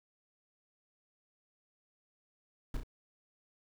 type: noise with echo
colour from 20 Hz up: brown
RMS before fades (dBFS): -34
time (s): 2.74-2.77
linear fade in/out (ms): 2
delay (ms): 32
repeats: 2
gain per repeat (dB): -5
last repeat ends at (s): 2.834
effects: none